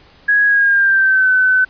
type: tone with pitch glide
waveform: sine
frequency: 1661.2 to 1514.6 Hz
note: G#6 to F#6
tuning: 0 to +40 cents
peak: -9 dBFS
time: 0.28-1.65 s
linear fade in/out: 10 ms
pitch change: -160 cents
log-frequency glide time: 0.46-1.3 s
effects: pink hiss -47 dBFS RMS until 1.69 s + resampled to 11025 Hz